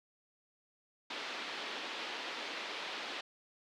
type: band-pass noise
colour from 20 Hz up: white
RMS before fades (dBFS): -42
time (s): 1.1-3.21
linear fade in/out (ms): 5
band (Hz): 260 to 3900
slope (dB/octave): 24
effects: none